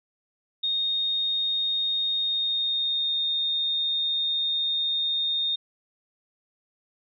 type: tone with pitch glide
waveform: sine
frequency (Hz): 3700 to 3672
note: A#7 to A#7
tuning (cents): -14 to -27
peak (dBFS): -23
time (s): 0.63-5.56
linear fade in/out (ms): 10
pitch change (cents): -13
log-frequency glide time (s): 2.2-3.2
effects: none